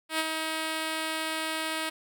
5% pulse tone with ADSR envelope, 317.8 Hz, D#4, 37 cents sharp, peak -13 dBFS, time 0.09-1.9 s, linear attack 100 ms, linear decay 40 ms, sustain -5 dB, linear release 13 ms, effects none

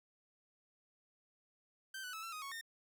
sawtooth tone with pitch steps, 1556 / 1487 / 1304 / 1346 / 1248 / 1106 / 1826 Hz, G6 / F#6 / E6 / E6 / D#6 / C#6 / A#6, -13 / +8 / -19 / +36 / +5 / -4 / -36 cents, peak -40 dBFS, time 1.94-2.612 s, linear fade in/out 5 ms, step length 96 ms, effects none

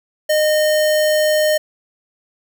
sine tone with sample-and-hold, 613 Hz, D#5, 26 cents flat, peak -12 dBFS, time 0.29-1.58 s, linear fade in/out 10 ms, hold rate 2450 Hz, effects none

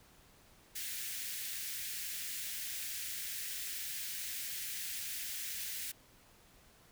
white high-pass noise, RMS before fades -41 dBFS, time 0.75-5.92 s, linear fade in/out 10 ms, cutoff 1600 Hz, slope 48 dB/octave, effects pink hiss -63 dBFS RMS until 6.91 s

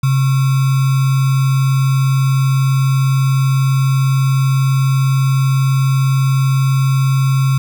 sine tone with sample-and-hold, 134 Hz, C3, 42 cents sharp, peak -10 dBFS, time 0.03-7.58 s, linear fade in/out 5 ms, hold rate 1225 Hz, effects none

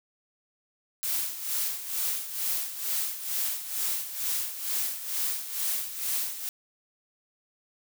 blue noise with tremolo, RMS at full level -28 dBFS, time 1.03-6.49 s, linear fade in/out 0 ms, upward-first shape sine, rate 2.2 Hz, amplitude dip 70%, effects none

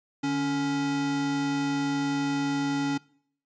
square tone pair together, 148.32 / 280 Hz, D3 / C#4, +17 / +18 cents, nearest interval major seventh, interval 1101 cents, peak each -36 / -26 dBFS, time 0.23-2.98 s, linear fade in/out 10 ms, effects noise-tail reverb RT60 0.6 s tail -23 dB re dry + resampled to 16000 Hz

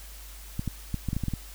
clicks, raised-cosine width 5 ms, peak -16 dBFS, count 9, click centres 0.594 / 0.677 / 0.943 / 1.087 / 1.131 / 1.166 / 1.237 / 1.283 / 1.337 s, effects added 50 Hz sine -43 dBFS peak until 1.54 s + white hiss -48 dBFS RMS until 1.54 s

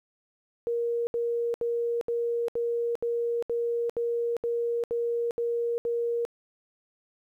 sine tone bursts, 470.5 Hz, A#4, 16 cents sharp, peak -25 dBFS, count 12, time 0.67-6.251 s, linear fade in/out 0 ms, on 400 ms, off 71 ms, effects 11-bit

